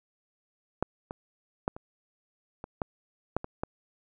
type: clicks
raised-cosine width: 1 ms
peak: -12 / -22 / -13 / -27 / -24 / -15 / -12 / -22 / -16 dBFS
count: 9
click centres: 0.826 / 1.109 / 1.679 / 1.765 / 2.641 / 2.818 / 3.366 / 3.444 / 3.635 s
effects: none